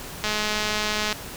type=click train; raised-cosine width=0.2 ms; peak=-8 dBFS; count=189; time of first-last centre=0.24-1.127 s; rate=212 Hz; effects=pink hiss -37 dBFS RMS until 1.36 s